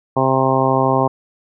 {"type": "harmonic tone", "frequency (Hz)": 132.4, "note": "C3", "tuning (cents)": 21, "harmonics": [1, 2, 3, 4, 5, 6, 7, 8], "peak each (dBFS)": [-21, -21, -21, -21, -21, -21, -21, -21], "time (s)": [0.16, 1.08], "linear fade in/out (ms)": 10, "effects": []}